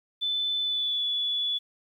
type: tone with pitch glide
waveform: sine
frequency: 3512 to 3428 Hz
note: A7 to A7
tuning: -4 to -46 cents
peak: -25 dBFS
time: 0.21-1.59 s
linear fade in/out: 20 ms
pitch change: -42 cents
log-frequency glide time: 0.61-1.04 s
effects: 10-bit